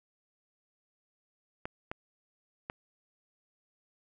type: clicks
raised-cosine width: 0.5 ms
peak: -21 dBFS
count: 3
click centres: 1.655 / 1.915 / 2.699 s
effects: none